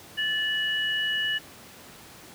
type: tone pair together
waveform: sine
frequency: 1743 / 2926 Hz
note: A6 / F#7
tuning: -17 / -20 cents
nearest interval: major sixth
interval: 897 cents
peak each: -27 dBFS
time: 0.17-1.39 s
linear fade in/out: 20 ms
effects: pink hiss -47 dBFS RMS until 2.34 s + high-pass 100 Hz 12 dB/octave

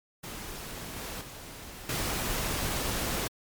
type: noise with level steps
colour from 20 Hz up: pink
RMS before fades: -40 / -38 / -44 / -31 dBFS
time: 0.23-3.28 s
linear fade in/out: 10 ms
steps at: 0.96 / 1.21 / 1.89 s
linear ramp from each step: 2 ms
effects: MP3 96 kbps

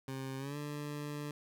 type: tone with pitch glide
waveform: 20% pulse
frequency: 133.4 to 147.16 Hz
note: C3 to D3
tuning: +34 to +4 cents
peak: -34 dBFS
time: 0.08-1.31 s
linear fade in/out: 2 ms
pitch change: +170 cents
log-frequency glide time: 0.38-0.57 s
effects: none

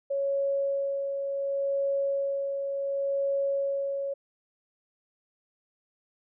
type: tone with tremolo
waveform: sine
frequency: 554.4 Hz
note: C#5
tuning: in tune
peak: -24 dBFS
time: 0.1-4.14 s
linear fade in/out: 10 ms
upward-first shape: sine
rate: 0.69 Hz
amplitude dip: 40%
effects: none

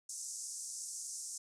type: band-pass noise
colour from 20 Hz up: pink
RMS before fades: -44 dBFS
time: 0.09-1.38 s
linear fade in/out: 5 ms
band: 5700 to 9600 Hz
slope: 48 dB/octave
effects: none

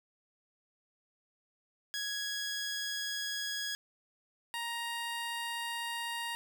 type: tone pair in turn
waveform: 15% pulse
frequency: 1664 / 936 Hz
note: G#6 / A#5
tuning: +3 / +7 cents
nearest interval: minor seventh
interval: 996 cents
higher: first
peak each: -28 / -29 dBFS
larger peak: first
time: 1.94-3.75 / 4.54-6.35 s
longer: neither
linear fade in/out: 0 ms
effects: none

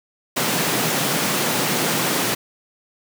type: high-pass noise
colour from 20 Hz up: pink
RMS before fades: -21 dBFS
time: 0.36-2.35 s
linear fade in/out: 10 ms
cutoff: 130 Hz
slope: 48 dB/octave
effects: none

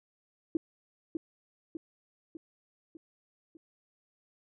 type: tone with echo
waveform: sine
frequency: 324.2 Hz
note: E4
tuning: 29 cents flat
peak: -24 dBFS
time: 0.55-0.57 s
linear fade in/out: 2 ms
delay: 600 ms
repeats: 5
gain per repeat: -5 dB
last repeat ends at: 3.57 s
effects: none

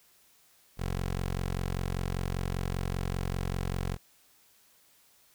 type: tone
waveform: 15% pulse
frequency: 45.1 Hz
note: F#1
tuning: 44 cents flat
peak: -24 dBFS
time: 0.77-3.98 s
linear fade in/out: 50 ms
effects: white hiss -63 dBFS RMS until 5.34 s

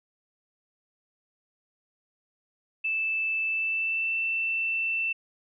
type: tone with pitch glide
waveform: sine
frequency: 2637 to 2672 Hz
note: E7 to E7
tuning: 0 to +23 cents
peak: -25 dBFS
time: 2.84-5.13 s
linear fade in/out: 10 ms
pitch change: +23 cents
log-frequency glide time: 3.46-4.17 s
effects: none

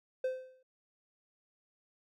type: tone with exponential decay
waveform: triangle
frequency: 516 Hz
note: C5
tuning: 24 cents flat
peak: -26 dBFS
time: 0.24-0.63 s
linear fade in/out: 5 ms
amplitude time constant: 84 ms
effects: none

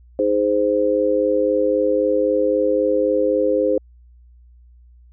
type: chord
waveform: sine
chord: Ab major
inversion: second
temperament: just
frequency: 311.5 / 415.3 / 519.1 Hz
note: Eb4 / Ab4 / C5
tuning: +2 / 0 / -14 cents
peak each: -22 / -21 / -17 dBFS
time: 0.19-3.78 s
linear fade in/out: 2 ms
effects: added 60 Hz sine -45 dBFS peak until 5.12 s

